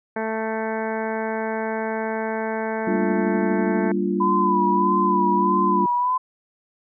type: harmonic tone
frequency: 221 Hz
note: A3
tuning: 8 cents sharp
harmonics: 1 / 2 / 3 / 4 / 5 / 6 / 7 / 8 / 9 / 10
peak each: -29 / -28 / -30 / -30 / -39 / -44 / -34 / -38 / -42 / -41 dBFS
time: 0.16-3.92 s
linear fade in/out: 5 ms
type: chord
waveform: sine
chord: G minor seventh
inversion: none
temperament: equal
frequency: 196 / 233.1 / 293.7 / 349.2 Hz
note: G3 / Bb3 / D4 / F4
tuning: 0 / 0 / 0 / 0 cents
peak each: -23 / -28 / -28 / -24 dBFS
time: 2.87-5.86 s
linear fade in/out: 5 ms
type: tone with vibrato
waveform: sine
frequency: 999 Hz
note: B5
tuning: 20 cents sharp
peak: -18 dBFS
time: 4.2-6.18 s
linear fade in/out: 10 ms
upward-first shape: sine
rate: 1.6 Hz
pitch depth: 50 cents each way
effects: none